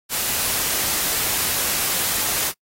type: noise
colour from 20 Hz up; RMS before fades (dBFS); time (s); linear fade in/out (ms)
white; -22; 0.09-2.53; 50
effects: noise-tail reverb RT60 0.1 s tail -25 dB re dry + AAC 48 kbps